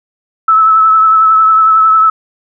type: tone with vibrato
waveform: sine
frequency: 1304 Hz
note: E6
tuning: 19 cents flat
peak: -4 dBFS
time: 0.48-2.1 s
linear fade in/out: 5 ms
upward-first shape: triangle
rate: 11 Hz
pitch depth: 28 cents each way
effects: none